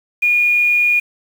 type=tone with quantisation; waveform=sine; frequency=2438 Hz; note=D#7; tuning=36 cents flat; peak=-11 dBFS; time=0.22-1 s; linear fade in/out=10 ms; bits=6; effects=none